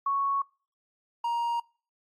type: tone pair in turn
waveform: sine / triangle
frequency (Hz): 1108.7 / 940.2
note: C#6 / A#5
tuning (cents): 0 / +15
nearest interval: minor third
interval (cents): 285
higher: first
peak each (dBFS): -24 / -24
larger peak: neither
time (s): 0.06-0.42 / 1.24-1.6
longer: neither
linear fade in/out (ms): 5
effects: noise-tail reverb RT60 0.4 s tail -25 dB re dry + AAC 48 kbps